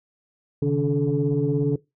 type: tone cluster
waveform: sine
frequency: 135.2 / 152.2 / 285.7 / 432 Hz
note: C#3 / D#3 / D4 / A4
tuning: -43 / -38 / -48 / -32 cents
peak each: -24 dBFS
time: 0.62-1.76 s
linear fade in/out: 5 ms
effects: noise-tail reverb RT60 0.2 s tail -20 dB re dry + tanh soft clip ceiling -11 dBFS